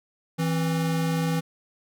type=tone pair together; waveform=square; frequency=164.15 / 266.6 Hz; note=E3 / C4; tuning=-7 / +33 cents; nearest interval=minor sixth; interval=840 cents; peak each=-24 / -32 dBFS; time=0.38-1.41 s; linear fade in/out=20 ms; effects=none